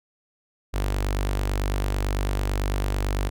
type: tone with notch filter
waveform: sawtooth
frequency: 49 Hz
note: G1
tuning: in tune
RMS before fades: -25 dBFS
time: 0.73-3.3 s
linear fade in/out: 20 ms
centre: 170 Hz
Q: 1.4
effects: none